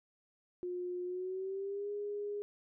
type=tone with pitch glide; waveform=sine; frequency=358 to 411.2 Hz; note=F4 to G#4; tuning=+43 to -17 cents; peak=-36 dBFS; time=0.63-2.42 s; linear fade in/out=0 ms; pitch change=+240 cents; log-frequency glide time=1.05-1.91 s; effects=none